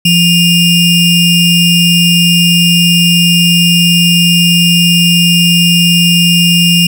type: ring-modulated tone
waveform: square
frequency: 1318.5 Hz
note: E6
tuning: in tune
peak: -3 dBFS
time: 0.05-6.87 s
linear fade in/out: 5 ms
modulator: 1490 Hz
effects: none